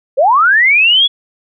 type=linear sweep; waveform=sine; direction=up; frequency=487.6 to 3428 Hz; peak=-6 dBFS; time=0.17-1.08 s; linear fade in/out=20 ms; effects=none